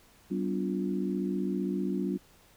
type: tone cluster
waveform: sine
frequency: 191.8 / 247.2 / 289.6 / 352.1 Hz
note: G3 / B3 / D4 / F4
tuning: -37 / +2 / -24 / +14 cents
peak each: -31 / -37 / -34 / -35 dBFS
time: 0.3-2.18 s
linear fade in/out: 20 ms
effects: pink hiss -60 dBFS RMS until 2.56 s